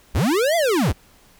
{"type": "linear two-way sweep", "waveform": "square", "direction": "up then down", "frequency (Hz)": [39.8, 698.5, 39.8], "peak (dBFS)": -17, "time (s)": [0.14, 0.93], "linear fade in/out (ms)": 20, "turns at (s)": 0.56, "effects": ["pink hiss -53 dBFS RMS until 1.39 s"]}